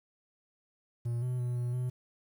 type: tone with pitch steps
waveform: triangle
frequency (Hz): 118.9 / 125.5 / 122.8 / 122 / 125.4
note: A#2 / B2 / B2 / B2 / B2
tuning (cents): +35 / +28 / -9 / -21 / +27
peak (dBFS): -28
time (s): 1.05-1.9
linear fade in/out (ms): 10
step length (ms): 170
effects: 10-bit